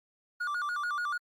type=tone with vibrato; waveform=triangle; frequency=1300 Hz; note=E6; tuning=24 cents flat; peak=-28 dBFS; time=0.4-1.18 s; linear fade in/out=10 ms; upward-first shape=square; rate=6.9 Hz; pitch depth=180 cents each way; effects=Opus 32 kbps